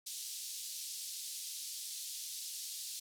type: band-pass noise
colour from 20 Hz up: pink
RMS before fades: -44 dBFS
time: 0.06-3 s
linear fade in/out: 10 ms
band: 3900 to 13000 Hz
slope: 24 dB/octave
effects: none